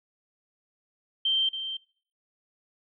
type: tone with echo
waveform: sine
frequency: 3136 Hz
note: G7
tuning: in tune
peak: -22 dBFS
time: 1.25-1.49 s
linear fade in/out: 5 ms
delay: 280 ms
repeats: 1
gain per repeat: -9 dB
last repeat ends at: 1.77 s
effects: noise-tail reverb RT60 0.5 s tail -22 dB re dry